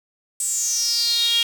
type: tone with high-pass filter sweep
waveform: sawtooth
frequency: 467.7 Hz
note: A#4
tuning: 6 cents sharp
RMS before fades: -21 dBFS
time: 0.4-1.43 s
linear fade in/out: 2 ms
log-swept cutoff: 8300 to 3100 Hz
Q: 8.8
effects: none